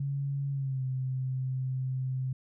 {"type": "tone with pitch glide", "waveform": "sine", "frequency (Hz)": [139.5, 130.16], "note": ["C#3", "C3"], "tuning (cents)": [11, -9], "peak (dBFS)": -29, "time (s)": [0, 2.33], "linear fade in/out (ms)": 5, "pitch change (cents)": -120, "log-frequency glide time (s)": [0.51, 0.83], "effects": []}